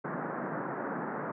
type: band-pass noise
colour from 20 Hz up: pink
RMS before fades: -36 dBFS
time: 0.04-1.32 s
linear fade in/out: 10 ms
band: 150 to 1700 Hz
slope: 48 dB/octave
effects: none